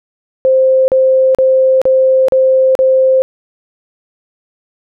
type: tone bursts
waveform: sine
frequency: 524 Hz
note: C5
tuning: 2 cents sharp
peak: -6 dBFS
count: 6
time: 0.45-3.22 s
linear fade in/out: 0 ms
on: 430 ms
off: 38 ms
effects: none